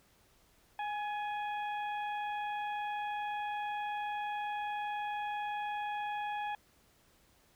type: harmonic tone with a mistuned harmonic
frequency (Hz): 830.6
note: G#5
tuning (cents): 0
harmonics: 1 / 2 / 3 / 4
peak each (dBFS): -35 / -44 / -47 / -52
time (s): 0.79-6.55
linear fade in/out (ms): 2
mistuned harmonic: 2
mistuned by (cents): +36
effects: pink hiss -67 dBFS RMS until 7.55 s